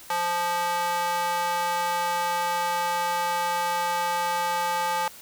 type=tone with high-pass filter; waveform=square; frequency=174.4 Hz; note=F3; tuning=2 cents flat; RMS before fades=-26 dBFS; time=0.1-5.08 s; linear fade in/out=2 ms; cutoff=850 Hz; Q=2.6; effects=white hiss -46 dBFS RMS until 5.21 s